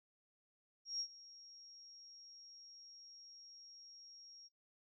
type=tone with ADSR envelope; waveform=sine; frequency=5588 Hz; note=F8; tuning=in tune; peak=-37 dBFS; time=0.85-4.49 s; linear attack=150 ms; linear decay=73 ms; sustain=-19 dB; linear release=28 ms; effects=noise-tail reverb RT60 0.1 s tail -18 dB re dry